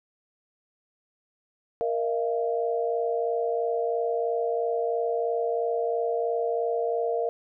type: chord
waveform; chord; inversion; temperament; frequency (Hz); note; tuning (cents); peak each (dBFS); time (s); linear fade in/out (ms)
sine; Bb suspended fourth; none; equal with one note detuned; 466.2 / 622.3 / 685.3; Bb4 / Eb5 / F5; 0 / 0 / -33; -26 / -32 / -29; 1.81-7.29; 0
effects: none